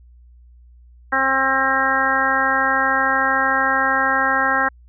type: harmonic tone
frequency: 266.9 Hz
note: C4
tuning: 35 cents sharp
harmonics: 1 / 2 / 3 / 4 / 5 / 6 / 7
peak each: -29 / -27 / -23 / -23 / -22 / -20 / -23 dBFS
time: 1.12-4.69 s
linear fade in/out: 10 ms
effects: added 60 Hz sine -44 dBFS peak until 4.88 s